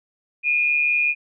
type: tone pair together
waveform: sine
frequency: 2438 / 2583 Hz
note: D#7 / E7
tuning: -36 / -36 cents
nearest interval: minor second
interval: 100 cents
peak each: -17 / -28 dBFS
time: 0.43-1.15 s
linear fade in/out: 50 ms
effects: none